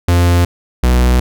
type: tone pair in turn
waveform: 45% pulse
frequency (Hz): 87.31 / 61.74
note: F2 / B1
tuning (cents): 0 / 0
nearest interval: tritone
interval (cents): 600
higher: first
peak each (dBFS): -8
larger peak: neither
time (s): 0.08-0.45 / 0.83-1.2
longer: neither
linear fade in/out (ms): 5
effects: none